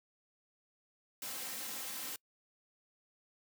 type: noise with comb filter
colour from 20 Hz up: white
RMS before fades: -42 dBFS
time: 1.22-2.16 s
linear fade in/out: 2 ms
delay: 3.8 ms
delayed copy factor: +0.6
effects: noise-tail reverb RT60 0.1 s tail -26 dB re dry + high-pass 100 Hz 12 dB/octave